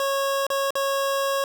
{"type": "tone with dropouts", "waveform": "25% pulse", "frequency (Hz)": 550, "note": "C#5", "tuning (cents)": -14, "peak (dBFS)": -18, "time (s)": [0, 1.44], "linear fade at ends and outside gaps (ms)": 1, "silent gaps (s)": [[0.467, 0.502], [0.706, 0.754]], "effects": []}